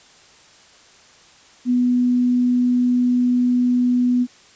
sine tone, 246.9 Hz, B3, in tune, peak -14 dBFS, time 1.65-4.27 s, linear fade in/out 50 ms, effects white hiss -49 dBFS RMS until 4.55 s + resampled to 16000 Hz

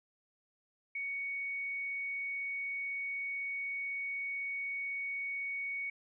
sine tone, 2231 Hz, C#7, 11 cents sharp, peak -35 dBFS, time 0.95-5.9 s, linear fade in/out 5 ms, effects none

